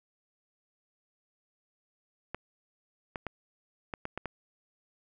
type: clicks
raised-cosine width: 0.5 ms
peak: -20 dBFS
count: 7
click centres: 2.346 / 3.158 / 3.267 / 3.938 / 4.054 / 4.176 / 4.257 s
effects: none